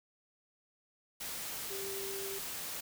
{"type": "tone in noise", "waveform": "sine", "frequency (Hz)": 392, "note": "G4", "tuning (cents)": 0, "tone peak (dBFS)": -41, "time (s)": [1.7, 2.39], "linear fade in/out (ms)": 10, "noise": "white", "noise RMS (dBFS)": -41, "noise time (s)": [1.2, 2.81], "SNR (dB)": -3, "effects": []}